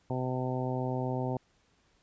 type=harmonic tone; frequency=127.9 Hz; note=C3; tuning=39 cents flat; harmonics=1 / 2 / 3 / 4 / 5 / 6 / 7; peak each=-33 / -36 / -38 / -39 / -40 / -41 / -41 dBFS; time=0.1-1.37 s; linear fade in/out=2 ms; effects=pink hiss -69 dBFS RMS until 2.02 s + resampled to 16000 Hz